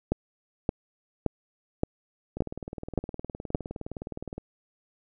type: two click trains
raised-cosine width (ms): 2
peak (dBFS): -22 / -10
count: 40 / 7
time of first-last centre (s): 2.37-4.38 / 0.12-3.549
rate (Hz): 19.4 / 1.75
effects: none